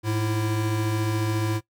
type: tone pair together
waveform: square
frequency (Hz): 106.9 / 334.9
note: A2 / E4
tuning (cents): -49 / +27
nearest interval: octave + minor sixth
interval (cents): 1976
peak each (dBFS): -25 / -29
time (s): 0.03-1.61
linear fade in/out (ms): 50
effects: noise-tail reverb RT60 0.1 s tail -18 dB re dry